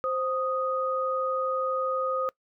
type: tone pair together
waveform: sine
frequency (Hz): 523.2 / 1244.5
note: C5 / D#6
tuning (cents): 0 / 0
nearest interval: octave + minor third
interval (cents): 1500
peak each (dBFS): -28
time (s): 0.04-2.29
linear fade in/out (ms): 0
effects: noise-tail reverb RT60 0.1 s tail -23 dB re dry